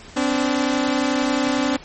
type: tone pair together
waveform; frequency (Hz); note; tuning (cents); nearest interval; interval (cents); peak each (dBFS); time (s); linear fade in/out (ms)
sawtooth; 257.6 / 288.9; C4 / D4; -27 / -28; major second; 199; -17; 0.16-1.77; 10
effects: pink hiss -42 dBFS RMS until 1.84 s + MP3 32 kbps